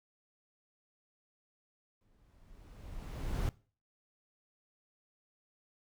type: noise with exponential growth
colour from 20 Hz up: brown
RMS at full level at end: -31 dBFS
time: 2.01-3.49 s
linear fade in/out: 1 ms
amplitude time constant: 320 ms
effects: noise-tail reverb RT60 0.4 s tail -21 dB re dry